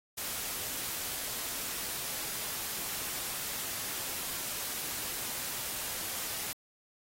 white noise, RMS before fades -37 dBFS, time 0.17-6.53 s, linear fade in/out 10 ms, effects AAC 48 kbps

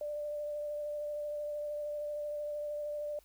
sine tone with vibrato, 592 Hz, D5, 14 cents sharp, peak -35 dBFS, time 0.01-3.19 s, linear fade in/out 2 ms, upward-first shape sine, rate 13 Hz, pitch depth 14 cents each way, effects added 50 Hz sine -65 dBFS peak until 3.24 s + white hiss -67 dBFS RMS until 3.24 s

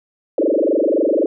sine tone with frequency modulation, 440 Hz, A4, in tune, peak -13 dBFS, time 0.38-1.26 s, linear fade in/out 2 ms, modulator 23.7 Hz, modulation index 6.2, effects none

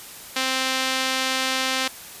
sawtooth tone with band-pass filter, 261.6 Hz, C4, in tune, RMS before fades -24 dBFS, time 0.36-1.88 s, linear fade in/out 5 ms, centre 3700 Hz, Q 0.79, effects white hiss -40 dBFS RMS until 2.2 s + resampled to 32000 Hz

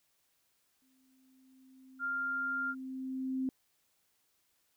sine tone with exponential growth, 261.6 Hz, C4, in tune, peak -30 dBFS, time 0.82-3.49 s, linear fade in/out 1 ms, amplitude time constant 580 ms
sine tone, 1396.9 Hz, F6, in tune, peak -32 dBFS, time 1.99-2.75 s, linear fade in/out 50 ms
effects white hiss -75 dBFS RMS until 4.76 s

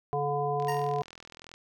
harmonic tone, 144.1 Hz, D3, 33 cents flat, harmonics 1 / 3 / 5 / 7, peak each -34 / -31 / -30 / -35 dBFS, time 0.13-1.02 s, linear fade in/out 0 ms
click train, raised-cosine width 0.2 ms, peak -29 dBFS, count 40, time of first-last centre 0.6-1.54 s, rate 41.5 Hz
25% pulse tone with exponential decay, 931 Hz, A#5, 2 cents flat, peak -27 dBFS, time 0.68-1.04 s, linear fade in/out 5 ms, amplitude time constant 77 ms
effects none

